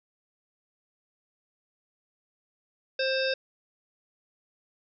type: harmonic tone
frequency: 528 Hz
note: C5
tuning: 16 cents sharp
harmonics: 1 / 3 / 5 / 7 / 9 / 10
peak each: -27 / -32 / -34 / -35 / -37 / -37 dBFS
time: 2.99-3.34 s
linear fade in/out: 5 ms
effects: none